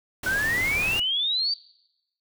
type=noise; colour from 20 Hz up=pink; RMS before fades=-33 dBFS; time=0.23-1 s; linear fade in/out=5 ms
type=exponential sweep; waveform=sine; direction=up; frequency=1488 to 4687 Hz; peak=-22 dBFS; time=0.26-1.54 s; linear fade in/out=5 ms
effects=noise-tail reverb RT60 0.9 s tail -22 dB re dry